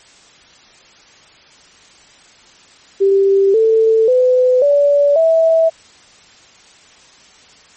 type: tone with pitch steps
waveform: sine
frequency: 392 / 445.1 / 505.4 / 573.9 / 651.7 Hz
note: G4 / A4 / B4 / D5 / E5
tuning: 0 / +20 / +40 / -40 / -20 cents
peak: -8 dBFS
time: 3-5.7 s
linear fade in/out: 20 ms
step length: 540 ms
effects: white hiss -45 dBFS RMS until 7.76 s + MP3 32 kbps